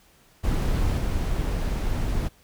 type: noise with level steps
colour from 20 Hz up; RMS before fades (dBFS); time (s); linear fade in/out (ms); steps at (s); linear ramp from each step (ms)
brown; -23 / -25; 0.43-2.29; 20; 0.98; 2
effects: pink hiss -58 dBFS RMS until 2.43 s